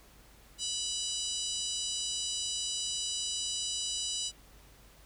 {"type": "harmonic tone with a mistuned harmonic", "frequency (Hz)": 985, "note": "B5", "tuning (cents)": -5, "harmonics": [3, 4, 5, 6, 7, 8, 9], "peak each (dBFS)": [-38, -39, -40, -41, -41, -42, -43], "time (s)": [0.58, 4.32], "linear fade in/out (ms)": 50, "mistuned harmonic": 7, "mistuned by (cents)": 55, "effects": ["added 50 Hz sine -58 dBFS peak until 5.05 s", "pink hiss -59 dBFS RMS until 5.05 s"]}